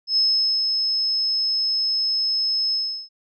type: tone with ADSR envelope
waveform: sine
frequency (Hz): 5190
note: E8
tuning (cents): -28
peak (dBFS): -15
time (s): 0.07-3.09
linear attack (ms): 97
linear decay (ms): 450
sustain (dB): -4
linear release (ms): 360
effects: none